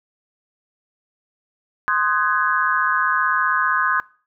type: chord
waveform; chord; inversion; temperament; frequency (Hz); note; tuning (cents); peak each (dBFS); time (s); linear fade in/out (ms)
sine; Ab dominant seventh; first; equal with one note detuned; 1046.5 / 1244.5 / 1505.8 / 1661.2; C6 / Eb6 / Gb6 / Ab6; 0 / 0 / +30 / 0; -22; 1.88-4; 0
effects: noise-tail reverb RT60 0.4 s tail -21 dB re dry